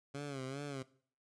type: tone with vibrato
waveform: 15% pulse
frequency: 137.6 Hz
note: C#3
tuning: 12 cents flat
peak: -34 dBFS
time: 0.14-0.83 s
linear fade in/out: 10 ms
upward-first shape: sine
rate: 2.5 Hz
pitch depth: 97 cents each way
effects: noise-tail reverb RT60 0.5 s tail -19 dB re dry + resampled to 22050 Hz